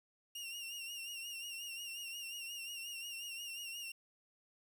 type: tone with vibrato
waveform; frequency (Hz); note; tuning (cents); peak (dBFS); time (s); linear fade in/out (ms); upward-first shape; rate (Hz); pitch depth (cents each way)
sawtooth; 2794; F7; 0; -40; 0.35-3.92; 5; sine; 5.6; 56
effects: 11-bit